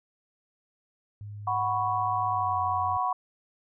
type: tone with pitch glide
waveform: sine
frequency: 103.5 to 92.74 Hz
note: G#2 to F#2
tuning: -5 to +5 cents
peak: -37 dBFS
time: 1.21-2.97 s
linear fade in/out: 0 ms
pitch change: -190 cents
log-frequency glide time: 2.3-2.59 s
type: chord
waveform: sine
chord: F# suspended fourth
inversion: none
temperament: equal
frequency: 740 / 987.8 / 1108.7 Hz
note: F#5 / B5 / C#6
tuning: 0 / 0 / 0 cents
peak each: -29 dBFS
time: 1.47-3.13 s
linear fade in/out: 5 ms
effects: none